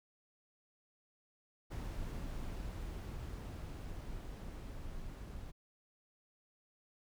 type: noise with level ramp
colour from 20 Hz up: brown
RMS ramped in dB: -41 to -47 dBFS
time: 1.7-5.52 s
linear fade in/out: 20 ms
effects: none